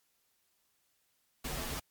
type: noise with comb filter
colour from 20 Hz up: pink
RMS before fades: -38 dBFS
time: 1.44-1.8 s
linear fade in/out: 10 ms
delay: 10 ms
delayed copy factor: -0.7
effects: white hiss -75 dBFS RMS until 1.9 s + MP3 96 kbps